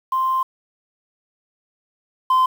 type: tone pair in turn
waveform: sine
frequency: 1046.5 / 1032.7 Hz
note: C6 / C6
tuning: 0 / -23 cents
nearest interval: unison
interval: 23 cents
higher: first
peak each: -16 / -10 dBFS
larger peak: second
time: 0.12-0.43 / 2.3-2.46 s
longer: first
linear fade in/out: 5 ms
effects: tanh soft clip ceiling -12 dBFS + 7-bit